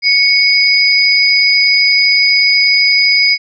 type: tone pair together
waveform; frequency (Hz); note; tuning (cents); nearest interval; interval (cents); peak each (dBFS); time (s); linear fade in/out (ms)
sine; 2217 / 4954; C#7 / D#8; 0 / -8; octave + major second; 1392; -10; 0.02-3.38; 50
effects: none